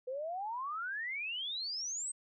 sine exponential sweep, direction up, 493.9 to 8400 Hz, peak -36 dBFS, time 0.07-2.12 s, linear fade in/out 10 ms, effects none

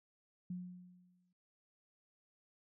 sine tone with exponential decay, 180 Hz, F#3, 47 cents flat, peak -38 dBFS, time 0.5-1.33 s, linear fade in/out 5 ms, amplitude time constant 180 ms, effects none

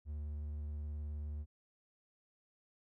triangle tone with vibrato, 74.4 Hz, D2, 23 cents sharp, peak -37 dBFS, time 0.05-1.46 s, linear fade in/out 50 ms, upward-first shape sine, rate 19 Hz, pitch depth 27 cents each way, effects none

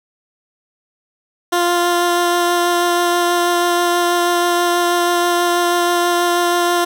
15% pulse tone with vibrato, 349.2 Hz, F4, in tune, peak -7 dBFS, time 1.52-6.85 s, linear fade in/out 10 ms, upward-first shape sine, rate 6.2 Hz, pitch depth 9 cents each way, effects none

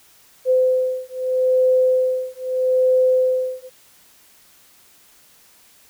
sine beating tone pair, 512 / 512.79 Hz, C5 / C5, -38 / -35 cents, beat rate 0.79 Hz, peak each -18 / -18 dBFS, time 0.45-3.7 s, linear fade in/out 50 ms, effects white hiss -52 dBFS RMS until 5.89 s

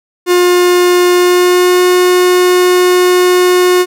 45% pulse tone with pitch glide, 356.8 to 361.4 Hz, F4 to F#4, +37 to -41 cents, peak -6 dBFS, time 0.26-3.86 s, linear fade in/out 50 ms, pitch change +22 cents, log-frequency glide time 1.15-1.84 s, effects none

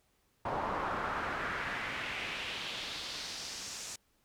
brown noise with band-pass filter sweep, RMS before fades -38 dBFS, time 0.45-3.96 s, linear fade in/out 5 ms, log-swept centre 870 to 7100 Hz, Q 2.1, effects pink hiss -73 dBFS RMS until 4.24 s

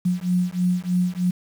sine beating tone pair, 178.4 / 181.6 Hz, F3 / F#3, +37 / -32 cents, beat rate 3.2 Hz, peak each -22 dBFS, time 0.05-1.31 s, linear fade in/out 10 ms, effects 7-bit

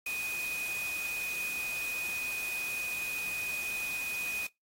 sine tone in noise, 2489 Hz, D#7, in tune, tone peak -33 dBFS, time 0.06-4.47 s, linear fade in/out 5 ms, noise white, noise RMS -42 dBFS, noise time 0.06-4.47 s, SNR +6 dB, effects noise-tail reverb RT60 0.2 s tail -24 dB re dry + AAC 48 kbps

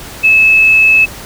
sine tone, 2600 Hz, E7, 24 cents flat, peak -4 dBFS, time 0.23-1.06 s, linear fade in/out 20 ms, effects pink hiss -29 dBFS RMS until 1.25 s

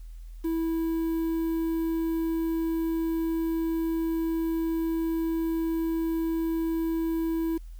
triangle tone with quantisation, 327.3 Hz, E4, 12 cents flat, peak -23 dBFS, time 0.44-7.58 s, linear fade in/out 10 ms, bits 8, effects added 41 Hz sine -39 dBFS peak until 7.79 s + white hiss -65 dBFS RMS until 7.79 s

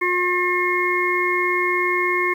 harmonic tone, 358.3 Hz, F4, 44 cents sharp, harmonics 1 / 3 / 5 / 6, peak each -23 / -23 / -27 / -21 dBFS, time 0.01-2.34 s, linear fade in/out 10 ms, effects 8-bit

